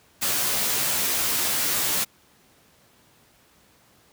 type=noise with comb filter; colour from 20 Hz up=white; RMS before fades=-24 dBFS; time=0.21-2.05 s; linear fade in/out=20 ms; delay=14 ms; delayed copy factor=+0.8; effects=pink hiss -58 dBFS RMS until 4.12 s + high-pass 80 Hz 12 dB/octave